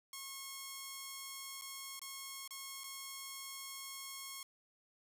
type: tone with dropouts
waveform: 5% pulse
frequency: 1087 Hz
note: C#6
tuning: 34 cents flat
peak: -33 dBFS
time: 0.13-4.43 s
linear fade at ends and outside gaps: 2 ms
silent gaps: 1.613-1.619 / 1.994-2.016 / 2.477-2.507 / 2.836-2.84 s
effects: none